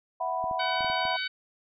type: chord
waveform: sine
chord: E suspended second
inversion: none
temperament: equal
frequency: 659.3 / 740 / 987.8 Hz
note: E5 / F#5 / B5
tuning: 0 / 0 / 0 cents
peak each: -33 / -31 / -31 dBFS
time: 0.2-1.17 s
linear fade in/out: 10 ms
type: clicks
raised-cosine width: 3 ms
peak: -31 dBFS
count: 6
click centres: 0.441 / 0.512 / 0.807 / 0.846 / 0.9 / 1.053 s
type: harmonic tone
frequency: 754 Hz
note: F#5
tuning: 32 cents sharp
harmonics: 2 / 3 / 4 / 5 / 6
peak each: -33 / -35 / -36 / -37 / -38 dBFS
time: 0.59-1.28 s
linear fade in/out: 10 ms
effects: none